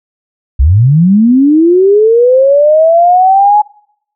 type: linear sweep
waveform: sine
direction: up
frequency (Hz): 58.27 to 847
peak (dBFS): -3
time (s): 0.59-3.62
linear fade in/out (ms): 10
effects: noise-tail reverb RT60 0.7 s tail -26 dB re dry